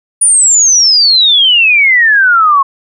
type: exponential sweep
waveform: sine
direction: down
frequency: 9700 to 1076 Hz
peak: -4 dBFS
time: 0.21-2.63 s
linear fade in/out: 10 ms
effects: none